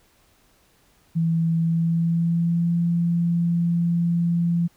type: tone with pitch glide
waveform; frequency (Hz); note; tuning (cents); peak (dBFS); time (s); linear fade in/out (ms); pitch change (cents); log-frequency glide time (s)
sine; 164.81 to 170.62; E3 to F3; 0 to -40; -18; 1.15-4.68; 20; +60; 1.58-2.74
effects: pink hiss -60 dBFS RMS until 4.76 s